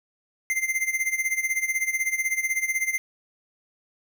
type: tone with tremolo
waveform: square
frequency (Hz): 2086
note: C7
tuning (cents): -6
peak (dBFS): -21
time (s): 0.5-2.98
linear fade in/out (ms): 0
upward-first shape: sine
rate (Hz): 16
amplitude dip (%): 80
effects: none